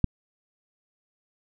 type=click; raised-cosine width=5 ms; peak=-7 dBFS; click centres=0.043 s; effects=none